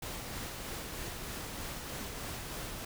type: noise with tremolo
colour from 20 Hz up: pink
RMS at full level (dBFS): -40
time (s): 0.02-2.85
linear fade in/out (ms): 5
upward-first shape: sine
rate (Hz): 3.2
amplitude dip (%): 25
effects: none